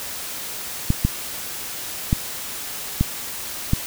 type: clicks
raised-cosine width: 5 ms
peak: -4 dBFS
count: 5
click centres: 0.904 / 1.05 / 2.129 / 3.01 / 3.734 s
effects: white hiss -31 dBFS RMS until 3.86 s